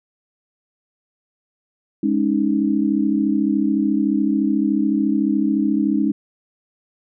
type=chord; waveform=sine; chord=Ab suspended fourth; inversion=none; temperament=equal; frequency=207.7 / 277.2 / 311.1 Hz; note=Ab3 / Db4 / Eb4; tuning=0 / 0 / 0 cents; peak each=-20 dBFS; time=2.03-6.12 s; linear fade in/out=5 ms; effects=none